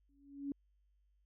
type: tone with exponential growth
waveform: sine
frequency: 280.9 Hz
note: C#4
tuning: 23 cents sharp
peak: -34 dBFS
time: 0.09-0.52 s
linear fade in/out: 2 ms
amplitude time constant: 92 ms
effects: added 50 Hz sine -70 dBFS peak until 1.25 s